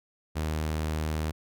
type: tone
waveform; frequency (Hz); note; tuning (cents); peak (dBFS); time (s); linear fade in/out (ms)
sawtooth; 77.78; D#2; 0; -24; 0.35-1.32; 20
effects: none